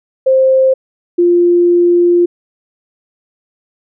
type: tone pair in turn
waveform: sine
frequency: 526 / 349 Hz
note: C5 / F4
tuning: +9 / -1 cents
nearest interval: perfect fifth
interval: 710 cents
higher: first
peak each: -6 dBFS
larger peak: neither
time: 0.26-0.74 / 1.18-2.26 s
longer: second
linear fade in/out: 10 ms
effects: none